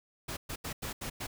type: noise bursts at uneven times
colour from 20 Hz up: pink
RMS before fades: -38 dBFS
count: 6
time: 0.28-0.37 / 0.49-0.56 / 0.64-0.73 / 0.82-0.93 / 1.01-1.1 / 1.2-1.27 s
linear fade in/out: 10 ms
effects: none